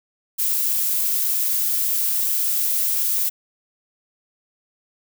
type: noise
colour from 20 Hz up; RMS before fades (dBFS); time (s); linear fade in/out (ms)
violet; -21; 0.38-3.3; 20
effects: none